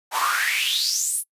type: noise with high-pass filter sweep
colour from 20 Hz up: pink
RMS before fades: -23 dBFS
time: 0.11-1.24 s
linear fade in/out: 50 ms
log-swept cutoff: 830 to 11000 Hz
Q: 7.1
effects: noise-tail reverb RT60 0.1 s tail -25 dB re dry + resampled to 32000 Hz